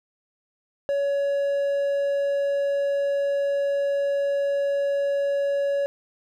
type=tone; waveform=triangle; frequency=562 Hz; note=C#5; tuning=24 cents sharp; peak=-19 dBFS; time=0.89-5.86 s; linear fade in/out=0 ms; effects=none